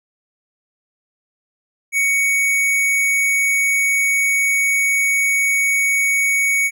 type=tone; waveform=square; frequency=2234 Hz; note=C#7; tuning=13 cents sharp; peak=-15 dBFS; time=1.92-6.71 s; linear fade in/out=50 ms; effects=none